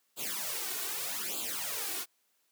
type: noise with flanger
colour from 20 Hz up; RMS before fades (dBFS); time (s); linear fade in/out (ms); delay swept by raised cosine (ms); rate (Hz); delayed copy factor
white; -36; 0.16-2.06; 50; 0.26 to 2.76; 0.82; +0.85
effects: white hiss -74 dBFS RMS until 2.51 s + high-pass 200 Hz 12 dB/octave